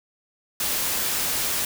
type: noise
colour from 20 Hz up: white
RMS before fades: -25 dBFS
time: 0.6-1.65 s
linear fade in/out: 2 ms
effects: none